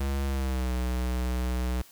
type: tone with pitch glide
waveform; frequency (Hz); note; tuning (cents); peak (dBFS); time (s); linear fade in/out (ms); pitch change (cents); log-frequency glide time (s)
square; 68.7 to 62.27; C#2 to B1; -15 to +15; -27; 0-1.82; 5; -170; 0.26-0.73
effects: white hiss -54 dBFS RMS until 1.91 s